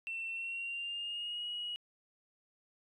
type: tone with pitch glide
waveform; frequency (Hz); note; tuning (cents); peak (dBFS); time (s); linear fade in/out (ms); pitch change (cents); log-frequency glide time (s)
sine; 2693 to 2903; E7 to F#7; +36 to -34; -36; 0.07-1.76; 0; +130; 0.29-1.46
effects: tanh soft clip ceiling -32 dBFS